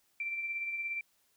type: tone with tremolo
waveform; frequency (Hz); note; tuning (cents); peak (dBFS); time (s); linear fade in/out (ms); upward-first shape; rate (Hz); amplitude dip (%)
sine; 2349; D7; 0; -32; 0.2-1.01; 2; sine; 17; 40
effects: white hiss -72 dBFS RMS until 1.36 s